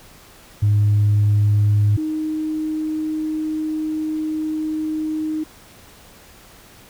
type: tone pair in turn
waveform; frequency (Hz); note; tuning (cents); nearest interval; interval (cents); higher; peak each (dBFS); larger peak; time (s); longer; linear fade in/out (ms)
sine; 103.83 / 311.1; G#2 / D#4; 0 / 0; octave + perfect fifth; 1900; second; -11 / -20; first; 0.62-1.97 / 1.97-5.44; second; 10
effects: tanh soft clip ceiling -10 dBFS + pink hiss -46 dBFS RMS until 6.89 s